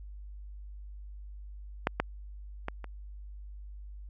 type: clicks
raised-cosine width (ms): 0.5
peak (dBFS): -10 / -11 / -18 / -27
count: 4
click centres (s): 1.871 / 2 / 2.684 / 2.843
effects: added 50 Hz sine -42 dBFS peak until 4.09 s